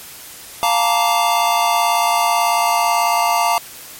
square chord, Bb major seventh, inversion second, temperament just, 699.2 / 874.1 / 932.3 / 1165.4 Hz, F5 / A5 / Bb5 / D6, +2 / -12 / 0 / -14 cents, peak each -19 / -21 / -19 / -21 dBFS, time 0.63-3.58 s, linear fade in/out 0 ms, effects white hiss -36 dBFS RMS until 3.99 s + MP3 64 kbps

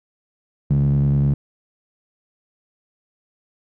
sawtooth tone with band-pass filter, 70.1 Hz, C#2, 20 cents sharp, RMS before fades -17 dBFS, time 0.7-1.34 s, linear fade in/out 5 ms, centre 160 Hz, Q 9, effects none

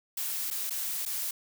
blue noise with dropouts, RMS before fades -33 dBFS, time 0.17-1.31 s, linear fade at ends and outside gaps 5 ms, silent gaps 0.504-0.509 / 0.697-0.705 / 1.053-1.06 s, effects none

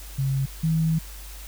sine tone pair in turn, 135.3 / 160.9 Hz, C#3 / E3, -42 / -42 cents, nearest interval minor third, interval 300 cents, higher second, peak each -21 / -19 dBFS, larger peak second, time 0.18-0.46 / 0.63-0.99 s, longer second, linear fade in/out 10 ms, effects added 50 Hz sine -38 dBFS peak until 1.47 s + white hiss -44 dBFS RMS until 1.47 s

